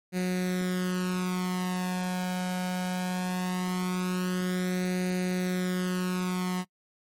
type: tone with flanger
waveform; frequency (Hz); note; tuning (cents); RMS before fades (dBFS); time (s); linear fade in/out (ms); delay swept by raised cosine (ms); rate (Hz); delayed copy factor
sawtooth; 182.3; F#3; -25; -29; 0.12-6.65; 50; 0.46 to 1.31; 0.2; +0.75
effects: noise-tail reverb RT60 0.1 s tail -25 dB re dry + MP3 64 kbps